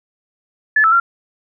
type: tone with pitch steps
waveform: sine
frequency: 1728 / 1315 / 1377 Hz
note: A6 / E6 / F6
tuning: -32 / -5 / -25 cents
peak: -9 dBFS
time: 0.76-1 s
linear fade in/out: 5 ms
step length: 80 ms
effects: none